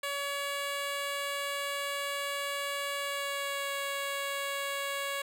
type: tone with pitch glide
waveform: 10% pulse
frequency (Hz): 565 to 558.5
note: C#5 to C#5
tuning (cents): +33 to +13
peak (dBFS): -24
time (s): 0.03-5.22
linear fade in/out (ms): 5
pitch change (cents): -20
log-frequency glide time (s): 2.98-3.73
effects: none